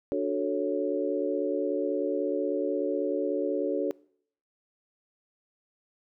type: chord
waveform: sine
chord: D major seventh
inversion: none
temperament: equal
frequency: 293.7 / 370 / 440 / 554.4 Hz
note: D4 / F#4 / A4 / C#5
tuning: 0 / 0 / 0 / 0 cents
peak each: -31 dBFS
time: 0.12-3.91 s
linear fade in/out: 0 ms
effects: noise-tail reverb RT60 0.6 s tail -23 dB re dry